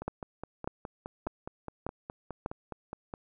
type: two click trains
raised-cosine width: 1 ms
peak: -18 / -24 dBFS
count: 5 / 16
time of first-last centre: 0.08-2.461 / 0.02-3.139 s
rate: 1.68 / 4.81 Hz
effects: none